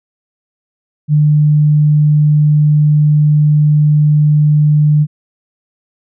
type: tone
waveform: sine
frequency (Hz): 150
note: D3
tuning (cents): +37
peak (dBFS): -6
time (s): 1.08-5.07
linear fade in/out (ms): 50
effects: none